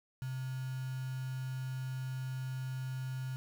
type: tone with quantisation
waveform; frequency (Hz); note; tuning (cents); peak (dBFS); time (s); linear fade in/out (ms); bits
sine; 130; C3; -11; -36; 0.22-3.36; 0; 8
effects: none

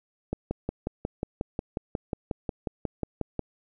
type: click train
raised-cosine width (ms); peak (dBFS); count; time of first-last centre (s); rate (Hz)
2; -15; 18; 0.33-3.393; 5.55
effects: none

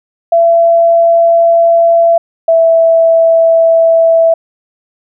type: tone pair in turn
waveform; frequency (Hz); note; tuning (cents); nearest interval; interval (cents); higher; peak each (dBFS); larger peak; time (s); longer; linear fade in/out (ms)
sine; 673 / 659.1; E5 / E5; +36 / 0; unison; 36; first; -4; neither; 0.32-2.18 / 2.48-4.34; neither; 5
effects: none

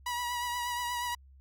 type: tone with vibrato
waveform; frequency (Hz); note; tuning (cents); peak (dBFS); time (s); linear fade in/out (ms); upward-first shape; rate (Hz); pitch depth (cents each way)
sawtooth; 970; B5; -31; -28; 0.06-1.15; 5; triangle; 8.4; 32
effects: added 67 Hz sine -53 dBFS peak until 1.4 s + AAC 64 kbps

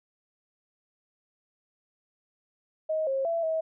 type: tone with pitch steps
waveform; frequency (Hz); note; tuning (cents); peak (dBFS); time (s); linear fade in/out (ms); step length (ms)
sine; 629 / 538 / 669 / 642; D#5 / C5 / E5 / E5; +19 / +48 / +25 / -46; -25; 2.89-3.61; 10; 180
effects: none

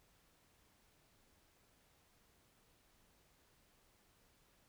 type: silence
effects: pink hiss -72 dBFS RMS until 4.68 s

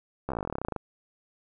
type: slowing click train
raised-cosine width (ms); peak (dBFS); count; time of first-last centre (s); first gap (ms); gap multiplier
1; -17; 20; 0.29-0.763; 14; 1.06
effects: none

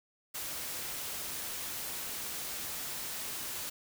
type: noise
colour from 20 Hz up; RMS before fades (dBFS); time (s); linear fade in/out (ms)
white; -39; 0.34-3.7; 10
effects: none

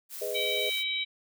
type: noise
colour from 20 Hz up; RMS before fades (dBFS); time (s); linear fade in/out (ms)
blue; -40; 0.09-0.84; 50
type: chord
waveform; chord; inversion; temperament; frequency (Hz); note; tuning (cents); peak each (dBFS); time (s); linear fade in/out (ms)
sine; G# minor; none; just; 415.3 / 498.4 / 623; G#4 / B4 / D#5; 0 / +16 / +2; -35; 0.21-0.7; 10
type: harmonic tone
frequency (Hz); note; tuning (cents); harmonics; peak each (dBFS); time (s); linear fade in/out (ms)
767; G5; -38; 3 / 4 / 5; -32 / -36 / -31; 0.34-1.05; 20
effects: none

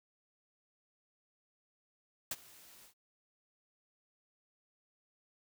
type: noise with ADSR envelope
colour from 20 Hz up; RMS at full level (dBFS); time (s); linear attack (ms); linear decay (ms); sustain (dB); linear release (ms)
white; -35; 2.31-2.94; 4; 37; -23; 88
effects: none

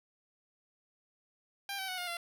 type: tone with pitch steps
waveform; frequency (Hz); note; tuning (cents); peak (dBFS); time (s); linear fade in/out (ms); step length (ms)
10% pulse; 795 / 766.6 / 739.2 / 712.8 / 687.3; G5 / G5 / F#5 / F5 / F5; +24 / -39 / -2 / +35 / -28; -28; 1.69-2.17; 2; 96
effects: none

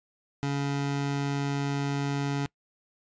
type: tone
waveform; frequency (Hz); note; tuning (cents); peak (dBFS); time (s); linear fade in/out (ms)
25% pulse; 140.9; C#3; +29; -23; 0.43-2.46; 0
effects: noise-tail reverb RT60 0.1 s tail -23 dB re dry + resampled to 16000 Hz

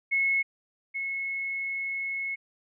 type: tone pair in turn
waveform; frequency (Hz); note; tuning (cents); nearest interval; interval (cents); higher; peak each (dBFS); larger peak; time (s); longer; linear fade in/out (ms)
sine; 2184 / 2184; C#7 / C#7; -26 / -26; unison; 0; neither; -22 / -29; first; 0.11-0.43 / 0.94-2.36; second; 20
effects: none

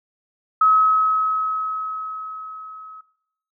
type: tone with level ramp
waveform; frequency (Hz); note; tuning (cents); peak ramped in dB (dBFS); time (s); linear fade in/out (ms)
sine; 1281; E6; -50; -11 to -38; 0.61-3.01; 5
effects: noise-tail reverb RT60 0.7 s tail -17 dB re dry

